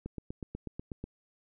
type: click train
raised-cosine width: 3 ms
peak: -25 dBFS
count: 9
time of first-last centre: 0.06-1.04 s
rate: 8.16 Hz
effects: none